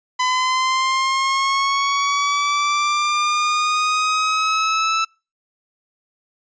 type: linear sweep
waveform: sawtooth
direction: up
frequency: 1007 to 1318.5 Hz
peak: -13 dBFS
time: 0.19-5.05 s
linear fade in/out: 10 ms
effects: noise-tail reverb RT60 0.3 s tail -26 dB re dry + resampled to 16000 Hz